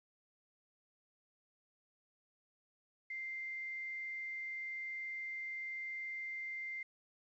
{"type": "tone with quantisation", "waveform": "sine", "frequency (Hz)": 2093, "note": "C7", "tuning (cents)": 0, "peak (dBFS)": -40, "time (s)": [3.1, 6.83], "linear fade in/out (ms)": 5, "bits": 11, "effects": ["resampled to 16000 Hz"]}